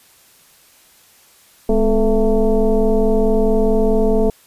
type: tone with frequency modulation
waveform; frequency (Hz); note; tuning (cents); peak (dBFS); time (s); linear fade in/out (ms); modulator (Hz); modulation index
sine; 207.7; G#3; 0; -11; 1.69-4.3; 2; 230; 1.7
effects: white hiss -50 dBFS RMS until 4.46 s + resampled to 32000 Hz